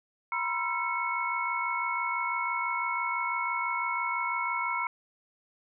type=tone cluster; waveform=sine; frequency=959 / 1025 / 1346 / 2202 Hz; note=A#5 / C6 / E6 / C#7; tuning=+49 / -36 / +36 / -12 cents; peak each=-33 / -35 / -34 / -32 dBFS; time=0.32-4.87 s; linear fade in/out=2 ms; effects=none